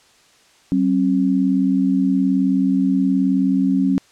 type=tone pair together; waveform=sine; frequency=190.5 / 269.4 Hz; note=G3 / C#4; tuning=-49 / -49 cents; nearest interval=tritone; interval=600 cents; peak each=-18 / -16 dBFS; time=0.72-3.98 s; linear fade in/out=0 ms; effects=white hiss -53 dBFS RMS until 4.11 s + low-pass 7000 Hz 12 dB/octave